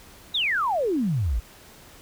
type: exponential sweep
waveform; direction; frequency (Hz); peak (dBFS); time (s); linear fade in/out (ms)
sine; down; 3920 to 49; -21; 0.34-1.4; 10
effects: pink hiss -49 dBFS RMS until 2.01 s